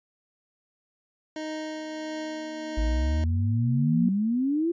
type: tone with tremolo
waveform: 25% pulse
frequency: 311.1 Hz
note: D#4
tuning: in tune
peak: -27 dBFS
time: 1.36-3.24 s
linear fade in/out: 2 ms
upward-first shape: triangle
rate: 1.5 Hz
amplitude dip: 30%
type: tone with exponential growth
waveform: sine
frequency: 235.9 Hz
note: A#3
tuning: 21 cents sharp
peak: -20 dBFS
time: 1.74-4.09 s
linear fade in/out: 5 ms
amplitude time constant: 510 ms
type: exponential sweep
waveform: sine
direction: up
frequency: 51.2 to 349.2 Hz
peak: -22 dBFS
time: 2.77-4.72 s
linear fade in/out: 10 ms
effects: resampled to 16000 Hz